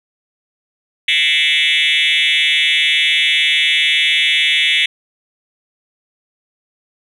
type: tone with frequency modulation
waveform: sine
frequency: 2794 Hz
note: F7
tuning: in tune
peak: -9 dBFS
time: 1.08-4.86 s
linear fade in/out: 5 ms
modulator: 153 Hz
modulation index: 5.4
effects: tanh soft clip ceiling -9 dBFS + 8-bit